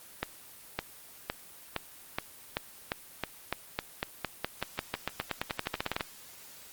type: accelerating click train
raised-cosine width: 0.3 ms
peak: -13 dBFS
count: 29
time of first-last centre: 0.23-6.009 s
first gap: 560 ms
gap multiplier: 0.91
effects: white hiss -51 dBFS RMS until 6.72 s + Opus 24 kbps